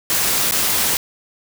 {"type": "noise with dropouts", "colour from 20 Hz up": "white", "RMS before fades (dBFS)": -18, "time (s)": [0.1, 0.97], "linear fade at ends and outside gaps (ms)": 1, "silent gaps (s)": [0.511, 0.521], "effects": []}